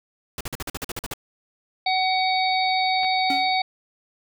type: noise bursts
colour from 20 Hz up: pink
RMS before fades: -30 dBFS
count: 11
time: 0.38-1.137 s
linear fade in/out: 2 ms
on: 27 ms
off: 46 ms
type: harmonic tone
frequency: 751 Hz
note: F#5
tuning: 26 cents sharp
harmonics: 1 / 3 / 5 / 6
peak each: -21 / -26 / -28 / -29 dBFS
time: 1.86-3.62 s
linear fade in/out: 5 ms
type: clicks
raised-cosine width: 0.3 ms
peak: -21 dBFS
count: 2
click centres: 3.033 / 3.046 s
type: tone with exponential decay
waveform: square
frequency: 277.2 Hz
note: C#4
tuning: in tune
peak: -25 dBFS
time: 3.3-3.56 s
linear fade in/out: 2 ms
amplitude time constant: 56 ms
effects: none